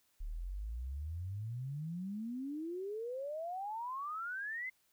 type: exponential sweep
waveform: sine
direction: up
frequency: 35.38 to 2094 Hz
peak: -38 dBFS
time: 0.2-4.7 s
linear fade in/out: 10 ms
effects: white hiss -74 dBFS RMS until 4.92 s